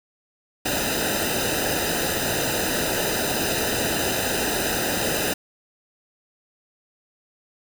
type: noise with comb filter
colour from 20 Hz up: pink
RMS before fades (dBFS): -24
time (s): 0.65-5.34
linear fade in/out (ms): 10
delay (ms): 0.9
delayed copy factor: -0.85
effects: none